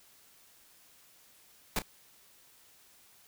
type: noise with echo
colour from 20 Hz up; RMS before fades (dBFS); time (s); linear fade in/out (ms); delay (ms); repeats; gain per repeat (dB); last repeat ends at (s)
pink; -30; 1.76-1.79; 2; 31; 1; -13; 1.821
effects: white hiss -61 dBFS RMS until 3.27 s